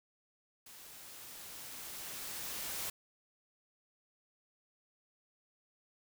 white noise with level ramp, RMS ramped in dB -54 to -39 dBFS, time 0.66-2.9 s, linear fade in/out 5 ms, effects none

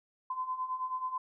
sine beating tone pair, 1018 / 1027.3 Hz, C6 / C6, -48 / -32 cents, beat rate 9.3 Hz, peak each -39 / -34 dBFS, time 0.3-1.18 s, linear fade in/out 5 ms, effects none

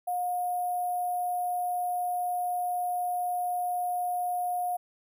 sine tone with sample-and-hold, 717 Hz, F5, 45 cents sharp, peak -27 dBFS, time 0.07-4.77 s, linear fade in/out 10 ms, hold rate 11025 Hz, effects none

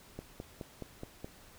click train, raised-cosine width 2 ms, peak -27 dBFS, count 6, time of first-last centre 0.19-1.245 s, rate 4.74 Hz, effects pink hiss -57 dBFS RMS until 1.58 s

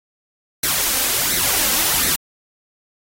white noise with flanger, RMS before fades -18 dBFS, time 0.63-2.16 s, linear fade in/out 5 ms, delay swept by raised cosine 0.49 to 3.89 ms, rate 1.4 Hz, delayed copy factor +0.6, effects AAC 48 kbps

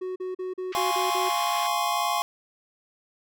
triangle tone bursts, 370 Hz, F#4, in tune, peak -27 dBFS, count 7, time 0.01-1.294 s, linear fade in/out 10 ms, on 150 ms, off 39 ms
pink band-pass noise, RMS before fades -41 dBFS, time 0.72-1.67 s, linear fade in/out 5 ms, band 1300 to 4200 Hz, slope 24 dB/octave
square chord, Db major seventh, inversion first, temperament equal, 698.5 / 830.6 / 1046.5 / 1108.7 Hz, F5 / Ab5 / C6 / Db6, 0 / 0 / 0 / 0 cents, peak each -30 dBFS, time 0.75-2.22 s, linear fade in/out 0 ms
effects none

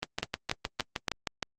two click trains, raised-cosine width 0.2 ms, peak -10 / -12 dBFS, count 4 / 10, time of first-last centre 0.23-1.082 / 0.03-1.428 s, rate 3.52 / 6.44 Hz, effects Opus 24 kbps

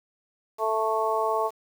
harmonic tone, 220.4 Hz, A3, 3 cents sharp, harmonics 2 / 3 / 4 / 5, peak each -28 / -28 / -28 / -28 dBFS, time 0.58-1.51 s, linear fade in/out 50 ms, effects 8-bit

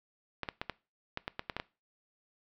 clicks, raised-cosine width 0.3 ms, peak -18 dBFS, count 10, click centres 0.433 / 0.488 / 0.615 / 0.697 / 1.174 / 1.279 / 1.394 / 1.498 / 1.566 / 1.599 s, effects noise-tail reverb RT60 0.3 s tail -21 dB re dry + low-pass 5000 Hz 12 dB/octave

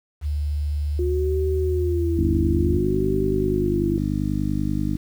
sine tone with pitch glide, 73.8 to 80.48 Hz, D2 to E2, +9 to -41 cents, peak -21 dBFS, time 0.21-2.81 s, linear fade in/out 50 ms, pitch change +150 cents, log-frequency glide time 1.24-1.85 s
sine tone with vibrato, 354.4 Hz, F4, 25 cents sharp, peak -22 dBFS, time 0.99-3.98 s, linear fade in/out 2 ms, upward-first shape sine, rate 0.56 Hz, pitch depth 120 cents each way
harmonic tone, 50.3 Hz, G1, 45 cents sharp, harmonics 1 / 2 / 3 / 4 / 5 / 6, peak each -28 / -28 / -28 / -28 / -28 / -28 dBFS, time 2.17-4.97 s, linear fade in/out 5 ms
effects 8-bit

